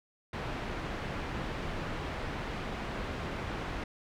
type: low-pass noise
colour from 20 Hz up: pink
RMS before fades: -37 dBFS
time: 0.33-3.84 s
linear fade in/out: 5 ms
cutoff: 2500 Hz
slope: 12 dB/octave
effects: none